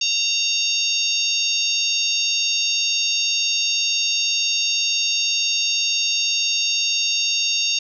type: harmonic tone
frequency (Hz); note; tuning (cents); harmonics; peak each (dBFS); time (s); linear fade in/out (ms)
922; A#5; -19; 3 / 4 / 5 / 6 / 7; -23 / -24 / -25 / -26 / -26; 0.01-7.79; 5
effects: none